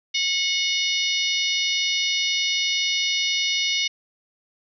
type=harmonic tone; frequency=729 Hz; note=F#5; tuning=26 cents flat; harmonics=3 / 4 / 5 / 6 / 7 / 8; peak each=-26 / -26 / -26 / -32 / -29 / -32 dBFS; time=0.14-3.88 s; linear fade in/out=10 ms; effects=none